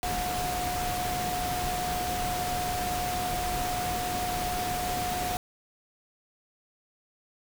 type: tone in noise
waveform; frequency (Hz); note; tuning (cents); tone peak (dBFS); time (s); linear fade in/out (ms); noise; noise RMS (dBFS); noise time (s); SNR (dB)
sine; 722; F#5; -43; -30; 0.03-5.37; 0; pink; -33; 0.03-5.37; 0
effects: none